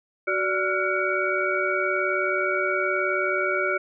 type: tone cluster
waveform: sine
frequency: 373.9 / 584 / 1369 / 1448 / 2262 Hz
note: F#4 / D5 / F6 / F#6 / C#7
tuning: +18 / -10 / -35 / -38 / +34 cents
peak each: -28 dBFS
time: 0.27-3.78 s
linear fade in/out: 10 ms
effects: none